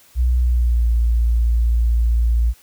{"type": "tone with pitch glide", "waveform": "sine", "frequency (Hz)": [61.6, 57.81], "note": ["B1", "A#1"], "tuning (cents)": [-4, -14], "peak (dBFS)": -13, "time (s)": [0.15, 2.54], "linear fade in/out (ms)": 50, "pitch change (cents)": -110, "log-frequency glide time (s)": [0.39, 0.88], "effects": ["white hiss -51 dBFS RMS until 2.62 s"]}